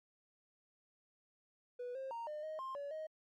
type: tone with pitch steps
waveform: triangle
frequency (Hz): 491.3 / 532 / 928 / 604 / 625 / 1057 / 569 / 627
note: B4 / C5 / A#5 / D5 / D#5 / C6 / C#5 / D#5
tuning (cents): -9 / +29 / -8 / +48 / +8 / +17 / +45 / +13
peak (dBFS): -38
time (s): 1.79-3.07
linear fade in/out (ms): 10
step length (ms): 160
effects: tanh soft clip ceiling -36 dBFS + MP3 64 kbps